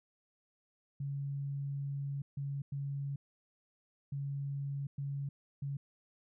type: tone bursts at uneven times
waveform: sine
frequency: 140 Hz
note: C#3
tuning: 18 cents sharp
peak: -35 dBFS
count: 6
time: 1-2.22 / 2.37-2.62 / 2.72-3.16 / 4.12-4.87 / 4.98-5.29 / 5.62-5.77 s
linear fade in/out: 5 ms
effects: none